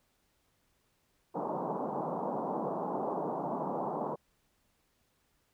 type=band-pass noise; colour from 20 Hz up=white; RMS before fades=-35 dBFS; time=1.34-4.16 s; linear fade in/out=20 ms; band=150 to 1000 Hz; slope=48 dB/octave; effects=pink hiss -74 dBFS RMS until 5.53 s